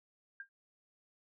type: tone with exponential decay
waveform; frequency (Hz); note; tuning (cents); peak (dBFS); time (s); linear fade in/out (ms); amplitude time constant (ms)
sine; 1600; G6; +35; -39; 0.4-0.49; 2; 18
effects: none